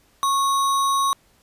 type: tone with sample-and-hold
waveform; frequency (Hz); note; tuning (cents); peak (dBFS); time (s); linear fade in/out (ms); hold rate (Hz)
sine; 1100; C#6; -14; -17; 0.23-1.13; 0; 4900
effects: pink hiss -59 dBFS RMS until 1.42 s + resampled to 32000 Hz